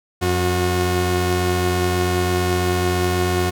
sawtooth tone pair together, 89.07 / 362.1 Hz, F2 / F#4, +35 / -37 cents, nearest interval 2 octaves, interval 2428 cents, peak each -16 dBFS, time 0.21-3.51 s, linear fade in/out 20 ms, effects none

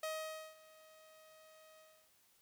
sawtooth tone with ADSR envelope, 630 Hz, D#5, 21 cents sharp, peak -34 dBFS, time 0.03-2.11 s, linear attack 4 ms, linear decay 510 ms, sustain -22 dB, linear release 320 ms, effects white hiss -71 dBFS RMS until 2.41 s

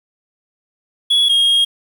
triangle tone pair in turn, 3370 / 3257 Hz, G#7 / G#7, +25 / -34 cents, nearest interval minor second, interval 59 cents, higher first, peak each -9 dBFS, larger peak neither, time 1.1-1.29 / 1.29-1.65 s, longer second, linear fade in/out 10 ms, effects 7-bit

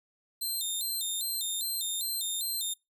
15% pulse tone with vibrato, 3886 Hz, B7, 29 cents flat, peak -24 dBFS, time 0.41-2.74 s, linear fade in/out 10 ms, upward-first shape square, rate 2.5 Hz, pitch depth 110 cents each way, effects noise-tail reverb RT60 0.2 s tail -22 dB re dry

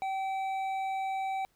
sine tone with hard clipping, 770 Hz, G5, 31 cents flat, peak -32 dBFS, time 0.02-1.45 s, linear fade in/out 0 ms, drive 7 dB, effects pink hiss -71 dBFS RMS until 1.55 s

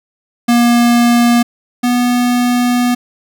square tone pair in turn, 238.2 / 244.8 Hz, A#3 / B3, +38 / -15 cents, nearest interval unison, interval 47 cents, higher second, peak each -8 / -11 dBFS, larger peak first, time 0.48-1.43 / 1.83-2.95 s, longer second, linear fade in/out 10 ms, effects none

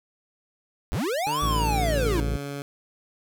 square linear two-way sweep, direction up then down, 31.18 to 1165 to 307.3 Hz, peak -25 dBFS, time 0.92-2.2 s, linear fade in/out 0 ms, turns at 1.42 s
15% pulse tone with pitch glide, 149.5 to 141.52 Hz, D3 to C#3, +31 to +36 cents, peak -25 dBFS, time 1.27-2.62 s, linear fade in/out 0 ms, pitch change -95 cents, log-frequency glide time 1.63-2.23 s
harmonic tone, 55.6 Hz, A1, 19 cents sharp, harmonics 1 / 2 / 3 / 4 / 5 / 6 / 7 / 8 / 9, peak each -25 / -31 / -35 / -37 / -39 / -41 / -42 / -43 / -44 dBFS, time 1.42-2.37 s, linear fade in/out 5 ms
effects none

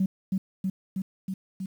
sine tone with echo, 190 Hz, F#3, 46 cents sharp, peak -20 dBFS, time 0-0.06 s, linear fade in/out 5 ms, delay 320 ms, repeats 5, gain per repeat -2 dB, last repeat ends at 1.66 s, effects tanh soft clip ceiling -16 dBFS + 9-bit

